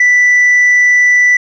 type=tone; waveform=sine; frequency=1975.5 Hz; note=B6; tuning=in tune; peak=-3 dBFS; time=0-1.37 s; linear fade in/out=5 ms; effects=tanh soft clip ceiling -4 dBFS